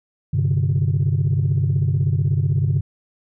sine chord, G suspended fourth, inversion none, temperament equal, 98 / 130.81 / 146.83 Hz, G2 / C3 / D3, 0 / 0 / 0 cents, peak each -19 dBFS, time 0.33-2.81 s, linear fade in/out 10 ms, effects tanh soft clip ceiling -11 dBFS

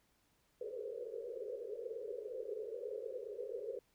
pink band-pass noise, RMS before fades -44 dBFS, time 0.61-3.79 s, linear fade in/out 2 ms, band 400 to 530 Hz, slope 96 dB/octave, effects pink hiss -75 dBFS RMS until 3.94 s

